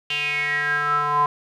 square tone with band-pass filter sweep, 146.83 Hz, D3, in tune, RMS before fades -22 dBFS, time 0.1-1.26 s, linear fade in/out 2 ms, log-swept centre 2900 to 980 Hz, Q 8.9, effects none

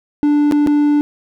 triangle tone with dropouts, 293.7 Hz, D4, in tune, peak -8 dBFS, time 0.23-1.01 s, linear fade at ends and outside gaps 0 ms, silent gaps 0.512-0.522 / 0.664-0.672 s, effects none

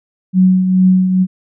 sine tone with tremolo, 185.6 Hz, F#3, 6 cents sharp, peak -5 dBFS, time 0.33-1.27 s, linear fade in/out 50 ms, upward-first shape triangle, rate 2.3 Hz, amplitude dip 55%, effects none

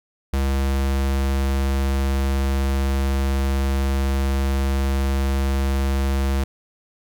square tone, 67.9 Hz, C#2, 35 cents flat, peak -19 dBFS, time 0.33-6.44 s, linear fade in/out 5 ms, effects 10-bit

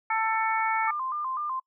harmonic tone, 444 Hz, A4, 16 cents sharp, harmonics 2 / 3 / 4 / 5, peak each -26 / -29 / -34 / -31 dBFS, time 0.1-0.91 s, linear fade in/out 5 ms
sine tone with vibrato, 1119 Hz, C#6, 16 cents sharp, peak -28 dBFS, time 0.87-1.6 s, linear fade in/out 10 ms, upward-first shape square, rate 4 Hz, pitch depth 120 cents each way
effects noise-tail reverb RT60 0.1 s tail -25 dB re dry

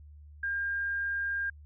sine tone, 1606 Hz, G6, 41 cents sharp, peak -29 dBFS, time 0.43-1.5 s, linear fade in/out 5 ms, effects added 74 Hz sine -48 dBFS peak until 1.65 s

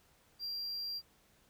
triangle tone, 4747 Hz, D8, 18 cents sharp, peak -36 dBFS, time 0.39-1.02 s, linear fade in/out 50 ms, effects pink hiss -68 dBFS RMS until 1.49 s

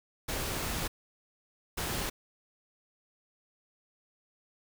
pink noise bursts at uneven times, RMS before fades -34 dBFS, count 2, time 0.28-0.88 / 1.77-2.1 s, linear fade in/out 10 ms, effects none

